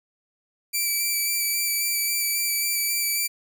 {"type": "tone with vibrato", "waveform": "5% pulse", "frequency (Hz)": 2324, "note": "D7", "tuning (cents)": -19, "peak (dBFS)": -13, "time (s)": [0.73, 3.28], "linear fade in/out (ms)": 20, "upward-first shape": "square", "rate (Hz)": 3.7, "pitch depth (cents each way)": 11, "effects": []}